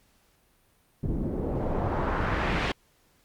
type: noise with low-pass filter sweep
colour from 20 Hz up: pink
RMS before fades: -28 dBFS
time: 1.03-2.72 s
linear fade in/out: 5 ms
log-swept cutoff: 250 to 3000 Hz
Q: 1.3
effects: pink hiss -65 dBFS RMS until 3.24 s + Opus 48 kbps